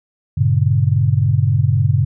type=chord; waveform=sine; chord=G diminished; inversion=none; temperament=just; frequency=98 / 117.6 / 141.12 Hz; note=G2 / Bb2 / Db3; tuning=0 / +16 / +31 cents; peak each=-16 dBFS; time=0.37-2.05 s; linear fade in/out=10 ms; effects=none